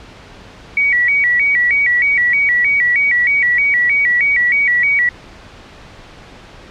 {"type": "tone with vibrato", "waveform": "sine", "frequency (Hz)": 2093, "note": "C7", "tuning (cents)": 0, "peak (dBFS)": -10, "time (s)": [0.77, 5.09], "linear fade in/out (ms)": 2, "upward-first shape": "square", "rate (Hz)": 3.2, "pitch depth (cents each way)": 130, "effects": ["pink hiss -38 dBFS RMS until 6.7 s", "low-pass 4000 Hz 12 dB/octave"]}